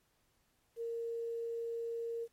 sine tone with quantisation, 463.2 Hz, A#4, 11 cents flat, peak -36 dBFS, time 0.76-2.28 s, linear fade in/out 50 ms, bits 11, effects pink hiss -75 dBFS RMS until 2.32 s + MP3 64 kbps

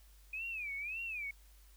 sine tone with vibrato, 2465 Hz, D#7, 17 cents flat, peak -38 dBFS, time 0.33-1.31 s, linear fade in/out 5 ms, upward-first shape sine, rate 1.8 Hz, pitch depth 190 cents each way, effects added 50 Hz sine -58 dBFS peak until 1.76 s + white hiss -67 dBFS RMS until 1.76 s

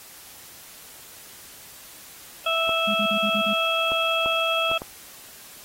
harmonic tone, 657 Hz, E5, 6 cents flat, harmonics 1 / 2 / 4 / 5, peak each -26 / -26 / -26 / -26 dBFS, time 2.46-4.78 s, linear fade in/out 5 ms
clicks, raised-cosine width 1 ms, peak -20 dBFS, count 5, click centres 2.693 / 3.919 / 4.26 / 4.715 / 4.819 s
sine tone bursts, 207.7 Hz, G#3, in tune, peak -26 dBFS, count 6, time 2.87-3.537 s, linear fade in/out 10 ms, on 77 ms, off 41 ms
effects white hiss -45 dBFS RMS until 5.64 s + AAC 48 kbps

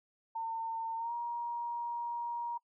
sine tone with pitch glide, 906 to 946.1 Hz, A#5 to A#5, -50 to +25 cents, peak -34 dBFS, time 0.35-2.58 s, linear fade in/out 10 ms, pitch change +75 cents, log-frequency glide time 0.97-1.13 s, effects noise-tail reverb RT60 0.1 s tail -25 dB re dry

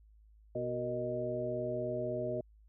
harmonic tone with a mistuned harmonic, 123.47 Hz, B2, in tune, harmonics 1 / 2 / 3 / 4 / 5, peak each -42 / -43 / -39 / -42 / -36 dBFS, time 0.55-2.41 s, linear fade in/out 5 ms, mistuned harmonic 4, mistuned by -98 cents, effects added 53 Hz sine -58 dBFS peak until 2.68 s

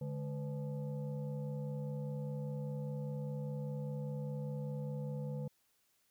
sine tone with frequency modulation, 145.5 Hz, D3, 16 cents flat, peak -37 dBFS, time 0.01-5.48 s, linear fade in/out 5 ms, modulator 356 Hz, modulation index 0.81, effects white hiss -75 dBFS RMS until 6.1 s

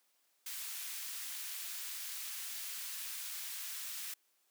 white high-pass noise, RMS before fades -43 dBFS, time 0.46-4.14 s, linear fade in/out 5 ms, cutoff 1600 Hz, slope 12 dB/octave, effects white hiss -75 dBFS RMS until 4.5 s + high-pass 300 Hz 12 dB/octave

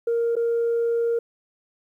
sine tone with dropouts, 466.2 Hz, A#4, in tune, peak -18 dBFS, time 0.07-1.19 s, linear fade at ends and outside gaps 5 ms, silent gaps 0.355-0.365 s, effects tanh soft clip ceiling -17 dBFS + 10-bit

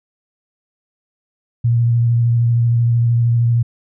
sine tone with vibrato, 117.9 Hz, A#2, 20 cents sharp, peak -11 dBFS, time 1.64-3.63 s, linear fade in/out 10 ms, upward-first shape triangle, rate 13 Hz, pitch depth 23 cents each way, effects none

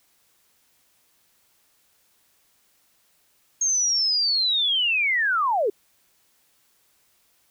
sine linear sweep, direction down, 6510 to 370 Hz, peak -19 dBFS, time 3.61-5.7 s, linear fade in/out 5 ms, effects white hiss -64 dBFS RMS until 7.5 s

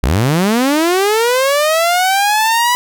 sawtooth linear sweep, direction up, 52.3 to 987.8 Hz, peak -7 dBFS, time 0.03-2.75 s, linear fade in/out 0 ms, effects none

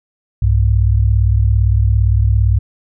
sine tone pair together, 64 / 101.6 Hz, C2 / G#2, -38 / -38 cents, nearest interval minor sixth, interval 800 cents, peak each -12 dBFS, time 0.42-2.59 s, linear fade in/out 5 ms, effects none

